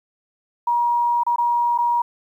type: tone with dropouts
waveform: sine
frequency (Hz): 953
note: A#5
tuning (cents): +38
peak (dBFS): -16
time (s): 0.67-2.02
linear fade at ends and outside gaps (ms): 5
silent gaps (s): 1.235-1.265 / 1.361-1.382 / 1.778-1.785
effects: 9-bit